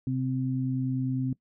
sine tone pair together, 130.15 / 260 Hz, C3 / C4, -9 / -11 cents, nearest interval octave, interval 1198 cents, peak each -28 / -29 dBFS, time 0.07-1.33 s, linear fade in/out 2 ms, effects noise-tail reverb RT60 0.1 s tail -21 dB re dry

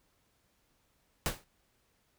pink noise with exponential decay, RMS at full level -28 dBFS, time 1.26-1.44 s, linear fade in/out 0 ms, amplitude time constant 39 ms, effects pink hiss -73 dBFS RMS until 2.18 s

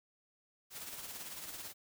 white noise with tremolo, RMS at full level -44 dBFS, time 0.7-1.74 s, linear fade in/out 50 ms, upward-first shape sine, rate 18 Hz, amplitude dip 45%, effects none

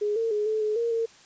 sine tone with pitch steps, 416.5 / 454.9 / 419.3 / 434.8 / 426.5 / 466.4 / 456.1 Hz, G#4 / A#4 / G#4 / A4 / G#4 / A#4 / A#4, +5 / -42 / +17 / -21 / +46 / +1 / -38 cents, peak -23 dBFS, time 0.01-1.06 s, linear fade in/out 10 ms, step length 150 ms, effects white hiss -53 dBFS RMS until 1.25 s + resampled to 16000 Hz

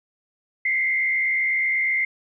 sine tone with frequency modulation, 2093 Hz, C7, in tune, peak -19 dBFS, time 0.65-2.05 s, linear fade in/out 5 ms, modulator 68.1 Hz, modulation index 1, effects none

